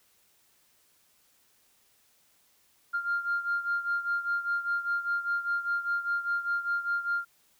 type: beating tone pair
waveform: sine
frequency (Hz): 1396.9 / 1401.9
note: F6 / F6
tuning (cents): 0 / +6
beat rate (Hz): 5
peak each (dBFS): -28 / -32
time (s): 2.93-7.25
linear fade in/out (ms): 20
effects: tanh soft clip ceiling -21 dBFS + white hiss -66 dBFS RMS until 7.59 s